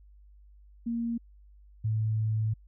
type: tone pair in turn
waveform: sine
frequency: 233.1 / 109.37 Hz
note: A#3 / A2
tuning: 0 / -10 cents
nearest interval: octave + minor second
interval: 1310 cents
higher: first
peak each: -28 / -25 dBFS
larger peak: second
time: 0.86-1.18 / 1.84-2.54 s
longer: second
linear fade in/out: 10 ms
effects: added 50 Hz sine -52 dBFS peak until 2.67 s